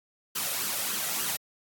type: noise with flanger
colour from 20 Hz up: white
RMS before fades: -30 dBFS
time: 0.35-1.37 s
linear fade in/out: 10 ms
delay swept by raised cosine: 0.64 to 1.6 ms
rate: 3.4 Hz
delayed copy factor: +0.5
effects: high-pass 150 Hz 12 dB/octave + AAC 64 kbps